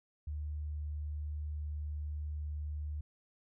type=tone; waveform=sine; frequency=74.9 Hz; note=D2; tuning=35 cents sharp; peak=-36 dBFS; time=0.27-3.01 s; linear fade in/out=5 ms; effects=none